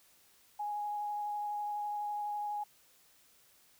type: tone with vibrato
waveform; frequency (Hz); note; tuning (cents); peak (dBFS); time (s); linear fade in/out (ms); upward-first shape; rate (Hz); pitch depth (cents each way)
sine; 830.6; G#5; 0; -34; 0.59-2.64; 10; triangle; 12; 12
effects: white hiss -65 dBFS RMS until 3.79 s